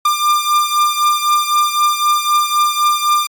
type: beating tone pair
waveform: 45% pulse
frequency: 1195 / 1198.9 Hz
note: D6 / D6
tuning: +30 / +35 cents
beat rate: 3.9 Hz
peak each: -14 / -17 dBFS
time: 0.05-3.27 s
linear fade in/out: 5 ms
effects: AAC 64 kbps